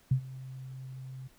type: tone with ADSR envelope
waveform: sine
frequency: 130.81 Hz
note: C3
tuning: in tune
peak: -20 dBFS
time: 0.11-1.28 s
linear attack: 6 ms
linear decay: 86 ms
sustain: -20 dB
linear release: 12 ms
effects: pink hiss -63 dBFS RMS until 1.38 s